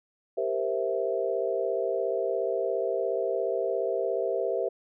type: chord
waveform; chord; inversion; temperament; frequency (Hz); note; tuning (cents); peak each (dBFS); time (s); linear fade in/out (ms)
sine; C dominant seventh; second; equal; 392 / 466.2 / 523.3 / 659.3; G4 / Bb4 / C5 / E5; 0 / 0 / 0 / 0; -31; 0.37-4.69; 10
effects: none